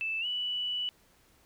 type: tone with pitch glide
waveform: sine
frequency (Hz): 2637 to 2960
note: E7 to F#7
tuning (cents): 0 to 0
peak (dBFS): -30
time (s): 0.01-0.89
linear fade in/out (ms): 0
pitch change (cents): +200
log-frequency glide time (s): 0.2-0.26
effects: pink hiss -64 dBFS RMS until 1.45 s